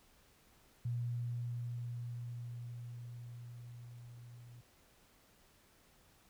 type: tone with level ramp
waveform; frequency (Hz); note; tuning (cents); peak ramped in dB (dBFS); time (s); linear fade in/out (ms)
sine; 120; B2; -49; -34 to -52; 0.85-4.61; 5
effects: pink hiss -67 dBFS RMS until 6.29 s